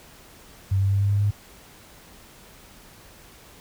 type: tone with pitch steps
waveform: sine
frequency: 96.8 / 97.92 / 99.06 / 100.21 / 101.38 / 102.56 Hz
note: G2 / G2 / G2 / G2 / G#2 / G#2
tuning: -21 / -1 / +19 / +39 / -41 / -21 cents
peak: -18 dBFS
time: 0.71-1.31 s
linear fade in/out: 10 ms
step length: 100 ms
effects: pink hiss -49 dBFS RMS until 3.6 s